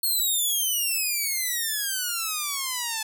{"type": "exponential sweep", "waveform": "5% pulse", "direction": "down", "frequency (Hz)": [4328, 864], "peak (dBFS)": -15, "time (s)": [0.03, 3.03], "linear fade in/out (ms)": 5, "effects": []}